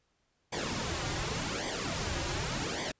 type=noise with flanger; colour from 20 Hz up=pink; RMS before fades=-34 dBFS; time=0.52-2.92 s; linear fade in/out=10 ms; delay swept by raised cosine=0.73 to 4.63 ms; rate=0.87 Hz; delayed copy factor=-0.8; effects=pink hiss -75 dBFS RMS until 2.99 s + resampled to 16000 Hz